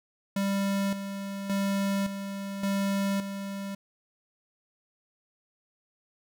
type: tone with tremolo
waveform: square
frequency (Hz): 197.4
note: G3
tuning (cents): +12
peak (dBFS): -26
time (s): 0.36-3.75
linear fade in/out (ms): 5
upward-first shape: square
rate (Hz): 0.88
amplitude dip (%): 60
effects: none